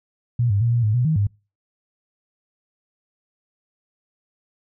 sine tone with pitch steps, 120.1 / 100.5 / 117.6 / 119.2 / 106.6 / 123.3 / 157.6 / 101.6 Hz, B2 / G2 / A#2 / A#2 / G#2 / B2 / D#3 / G#2, -48 / +44 / +16 / +39 / +46 / -2 / +23 / -38 cents, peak -16 dBFS, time 0.39-1.27 s, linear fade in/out 5 ms, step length 110 ms, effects noise-tail reverb RT60 0.3 s tail -25 dB re dry

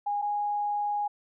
sine tone pair in turn, 820 / 825.7 Hz, G#5 / G#5, -22 / -10 cents, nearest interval unison, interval 12 cents, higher second, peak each -26 dBFS, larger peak neither, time 0.06-0.22 / 0.22-1.08 s, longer second, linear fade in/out 10 ms, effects none

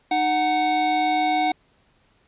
square tone pair together, 307.6 / 740 Hz, D#4 / F#5, -20 / 0 cents, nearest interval octave + minor third, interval 1520 cents, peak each -27 / -20 dBFS, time 0.11-1.52 s, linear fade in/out 5 ms, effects pink hiss -62 dBFS RMS until 2.27 s + resampled to 8000 Hz

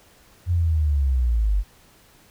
sine linear sweep, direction down, 89.8 to 46.25 Hz, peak -17 dBFS, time 0.46-1.64 s, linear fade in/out 50 ms, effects pink hiss -54 dBFS RMS until 2.3 s

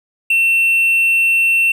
triangle tone, 2700 Hz, E7, 41 cents sharp, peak -9 dBFS, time 0.3-1.72 s, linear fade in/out 5 ms, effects none

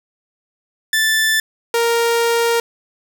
sawtooth tone pair in turn, 1760 / 466.2 Hz, A6 / A#4, 0 / 0 cents, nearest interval octave + major seventh, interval 2300 cents, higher first, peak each -10 dBFS, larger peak neither, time 0.93-1.4 / 1.74-2.6 s, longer second, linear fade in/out 2 ms, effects none

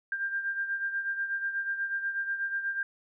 sine beating tone pair, 1591 / 1599.2 Hz, G6 / G6, +25 / +34 cents, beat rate 8.2 Hz, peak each -30 / -37 dBFS, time 0.12-2.83 s, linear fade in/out 2 ms, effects none

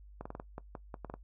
clicks, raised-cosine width 1 ms, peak -27 dBFS, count 11, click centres 0.21 / 0.255 / 0.304 / 0.351 / 0.399 / 0.581 / 0.752 / 0.942 / 1.047 / 1.099 / 1.14 s, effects noise-tail reverb RT60 0.1 s tail -19 dB re dry + added 50 Hz sine -51 dBFS peak until 1.23 s

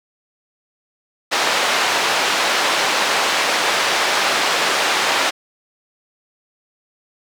pink band-pass noise, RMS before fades -18 dBFS, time 1.31-5.31 s, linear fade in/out 20 ms, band 640 to 5100 Hz, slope 12 dB/octave, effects none

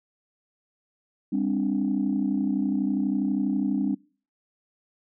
sine chord, G suspended fourth, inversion none, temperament equal with one note detuned, 201 / 261.6 / 293.7 Hz, G3 / C4 / D4, +44 / 0 / 0 cents, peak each -26 dBFS, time 1.32-3.95 s, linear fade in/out 10 ms, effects noise-tail reverb RT60 0.4 s tail -24 dB re dry + tanh soft clip ceiling -15 dBFS

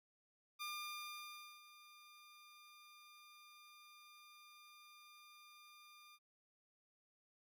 15% pulse tone with ADSR envelope, 1202 Hz, D6, 40 cents sharp, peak -37 dBFS, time 0.59-6.19 s, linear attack 27 ms, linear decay 990 ms, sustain -17 dB, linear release 49 ms, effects none

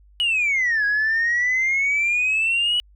sine exponential two-way sweep, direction down then up, 2960 to 1648 to 2960 Hz, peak -16 dBFS, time 0.2-2.8 s, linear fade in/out 0 ms, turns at 0.85 s, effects tanh soft clip ceiling -15 dBFS + added 50 Hz sine -49 dBFS peak until 2.95 s

